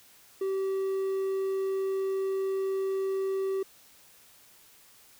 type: tone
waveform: triangle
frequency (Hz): 385.7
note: G4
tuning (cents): -28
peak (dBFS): -25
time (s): 0.41-3.63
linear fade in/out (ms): 5
effects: white hiss -57 dBFS RMS until 5.19 s